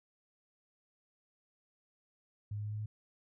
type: tone with pitch steps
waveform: sine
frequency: 103.83 / 104.61 / 105.4 / 106.2 / 107 Hz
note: G#2 / G#2 / G#2 / G#2 / A2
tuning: 0 / +13 / +26 / +39 / -48 cents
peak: -36 dBFS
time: 2.51-2.86 s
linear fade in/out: 5 ms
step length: 70 ms
effects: none